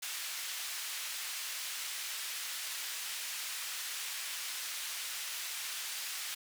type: band-pass noise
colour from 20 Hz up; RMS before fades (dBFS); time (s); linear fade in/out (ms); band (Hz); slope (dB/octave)
pink; -40; 0.02-6.35; 10; 2100 to 16000; 12
effects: none